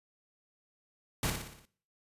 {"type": "noise with echo", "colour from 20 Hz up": "pink", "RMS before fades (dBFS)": -31, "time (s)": [1.23, 1.3], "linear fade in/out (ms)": 2, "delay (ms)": 59, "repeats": 6, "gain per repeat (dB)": -5, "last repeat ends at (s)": 1.654, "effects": ["noise-tail reverb RT60 0.5 s tail -19 dB re dry", "resampled to 32000 Hz"]}